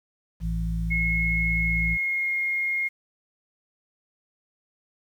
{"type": "harmonic tone", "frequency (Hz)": 55.5, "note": "A1", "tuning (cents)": 16, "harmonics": [1, 2, 3], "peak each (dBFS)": [-26, -37, -29], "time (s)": [0.4, 1.98], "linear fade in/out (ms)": 50}
{"type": "tone with pitch glide", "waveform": "sine", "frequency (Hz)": [2171, 2141], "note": ["C#7", "C7"], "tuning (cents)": [-37, 39], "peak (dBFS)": -23, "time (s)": [0.9, 2.89], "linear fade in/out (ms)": 20, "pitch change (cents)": -24, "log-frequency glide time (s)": [1.62, 2.32]}
{"effects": ["9-bit"]}